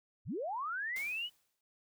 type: linear sweep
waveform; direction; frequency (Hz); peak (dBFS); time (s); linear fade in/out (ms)
sine; up; 58.27 to 3019; -35; 0.25-1.3; 50
type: noise with exponential decay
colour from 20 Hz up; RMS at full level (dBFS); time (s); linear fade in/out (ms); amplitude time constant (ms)
white; -47; 0.96-1.61; 2; 140
effects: none